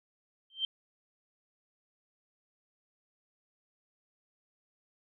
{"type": "tone with exponential growth", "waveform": "sine", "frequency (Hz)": 3136, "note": "G7", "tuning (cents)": 0, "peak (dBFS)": -25, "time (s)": [0.5, 0.65], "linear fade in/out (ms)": 2, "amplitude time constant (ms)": 31, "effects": []}